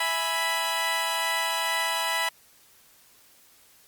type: chord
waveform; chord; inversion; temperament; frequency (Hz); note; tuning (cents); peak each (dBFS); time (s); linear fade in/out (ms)
15% pulse; E major; none; equal; 659.3 / 830.6 / 987.8; E5 / G#5 / B5; 0 / 0 / 0; -26 / -26 / -20; 0-2.29; 5
effects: white hiss -57 dBFS RMS until 3.87 s + Opus 48 kbps